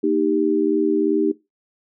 sine chord, Eb major, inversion second, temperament equal with one note detuned, 233.1 / 311.1 / 393.8 Hz, Bb3 / Eb4 / G4, 0 / 0 / +8 cents, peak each -25 / -19 / -20 dBFS, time 0.03-1.32 s, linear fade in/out 10 ms, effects noise-tail reverb RT60 0.2 s tail -18 dB re dry

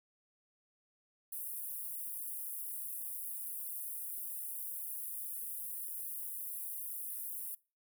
pink high-pass noise, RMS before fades -42 dBFS, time 1.32-7.55 s, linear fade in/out 5 ms, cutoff 10000 Hz, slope 48 dB/octave, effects noise-tail reverb RT60 0.3 s tail -22 dB re dry

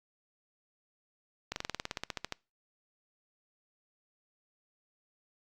slowing click train, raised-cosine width 0.2 ms, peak -17 dBFS, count 15, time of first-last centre 1.52-2.324 s, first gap 41 ms, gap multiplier 1.05, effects noise-tail reverb RT60 0.3 s tail -25 dB re dry + Opus 48 kbps

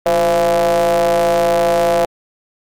square ring-modulated tone, 81.5 Hz, E2, 19 cents flat, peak -9 dBFS, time 0.06-2.05 s, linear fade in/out 0 ms, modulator 598 Hz, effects MP3 96 kbps

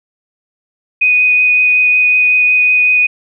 sine tone with vibrato, 2489 Hz, D#7, in tune, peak -7 dBFS, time 1.01-3.07 s, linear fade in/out 10 ms, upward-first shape triangle, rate 5.4 Hz, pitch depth 11 cents each way, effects none

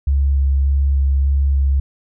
sine tone with vibrato, 68.9 Hz, C#2, 10 cents flat, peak -12 dBFS, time 0.07-1.8 s, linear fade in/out 5 ms, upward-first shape square, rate 1.7 Hz, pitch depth 11 cents each way, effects none

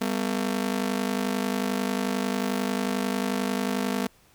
sawtooth ring-modulated tone, 224.9 Hz, A3, 38 cents sharp, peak -18 dBFS, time 0.01-4.07 s, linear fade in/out 5 ms, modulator 25.6 Hz, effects pink hiss -59 dBFS RMS until 4.34 s

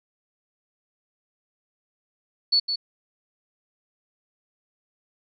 sine tone with echo, 4435 Hz, C#8, in tune, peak -16 dBFS, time 2.52-2.6 s, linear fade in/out 10 ms, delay 160 ms, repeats 1, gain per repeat -7 dB, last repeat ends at 2.76 s, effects none

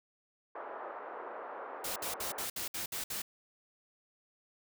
pink band-pass noise, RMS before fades -44 dBFS, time 0.55-2.45 s, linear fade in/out 5 ms, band 440 to 1400 Hz, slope 24 dB/octave
white noise bursts, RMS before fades -38 dBFS, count 8, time 1.84-3.22 s, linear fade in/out 5 ms, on 120 ms, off 60 ms
effects none

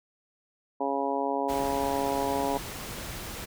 harmonic tone, 138.59 Hz, C#3, in tune, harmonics 2 / 3 / 4 / 5 / 6 / 7, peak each -33 / -33 / -33 / -33 / -33 / -33 dBFS, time 0.8-2.58 s, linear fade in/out 10 ms
pink noise, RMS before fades -38 dBFS, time 1.48-3.46 s, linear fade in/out 20 ms
effects none

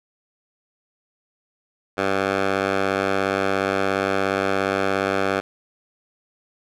10% pulse tone with band-pass filter, 97.1 Hz, G2, 16 cents flat, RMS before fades -22 dBFS, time 1.97-5.41 s, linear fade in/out 20 ms, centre 1100 Hz, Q 0.74, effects none

